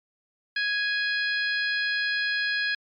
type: harmonic tone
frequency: 830.6 Hz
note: G#5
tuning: in tune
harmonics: 2 / 3 / 4 / 5 / 6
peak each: -25 / -33 / -35 / -34 / -36 dBFS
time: 0.56-2.75 s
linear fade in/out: 5 ms
effects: MP3 64 kbps